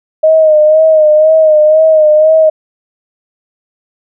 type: tone with vibrato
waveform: sine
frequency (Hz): 622.3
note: D#5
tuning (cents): 0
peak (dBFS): -3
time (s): 0.23-2.5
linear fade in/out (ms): 10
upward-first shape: sine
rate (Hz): 2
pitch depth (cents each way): 44
effects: none